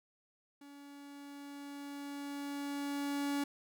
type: tone with level ramp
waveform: 45% pulse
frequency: 283.8 Hz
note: C#4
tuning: 41 cents sharp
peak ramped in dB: -52 to -32 dBFS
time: 0.61-3.44 s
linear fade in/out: 5 ms
effects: none